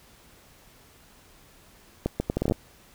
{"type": "accelerating click train", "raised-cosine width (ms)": 2, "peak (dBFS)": -11, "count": 10, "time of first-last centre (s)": [2.06, 2.521], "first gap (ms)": 140, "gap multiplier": 0.71, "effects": ["pink hiss -55 dBFS RMS until 2.94 s"]}